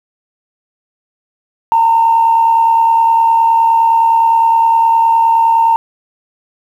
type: tone with amplitude modulation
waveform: sine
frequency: 913 Hz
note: A#5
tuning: 36 cents flat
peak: -4 dBFS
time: 1.72-5.76 s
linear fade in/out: 0 ms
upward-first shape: sine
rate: 69.7 Hz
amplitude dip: 45%
effects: tanh soft clip ceiling -1 dBFS + 7-bit